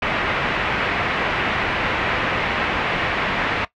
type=low-pass noise; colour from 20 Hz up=white; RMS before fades=-22 dBFS; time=0.02-3.65 s; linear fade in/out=5 ms; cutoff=2500 Hz; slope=24 dB/octave; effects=noise-tail reverb RT60 0.1 s tail -17 dB re dry